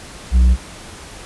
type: tone with tanh clipping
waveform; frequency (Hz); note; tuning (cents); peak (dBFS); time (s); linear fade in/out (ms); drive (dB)
sine; 61.74; B1; 0; -9; 0.31-0.57; 50; 5
effects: pink hiss -36 dBFS RMS until 1.25 s + resampled to 24000 Hz